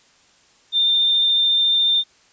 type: tone with vibrato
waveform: sine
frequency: 3601 Hz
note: A7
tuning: 39 cents sharp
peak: -14 dBFS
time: 0.72-2.04 s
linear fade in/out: 50 ms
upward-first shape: square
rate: 14 Hz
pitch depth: 8 cents each way
effects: white hiss -55 dBFS RMS until 2.32 s + resampled to 16000 Hz